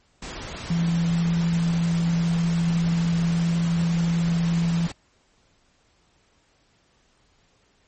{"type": "tone in noise", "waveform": "sine", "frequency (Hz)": 168.5, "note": "E3", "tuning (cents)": 38, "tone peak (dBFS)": -19, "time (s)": [0.7, 4.87], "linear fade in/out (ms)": 5, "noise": "pink", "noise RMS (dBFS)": -35, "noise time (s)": [0.22, 4.92], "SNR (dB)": 13, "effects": ["pink hiss -63 dBFS RMS until 7.87 s", "MP3 32 kbps"]}